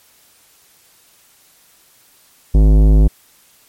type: tone with tanh clipping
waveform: sine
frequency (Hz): 52.1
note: G#1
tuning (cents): +6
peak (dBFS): -8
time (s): 2.54-3.08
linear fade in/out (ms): 10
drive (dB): 16
effects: white hiss -51 dBFS RMS until 3.68 s + MP3 64 kbps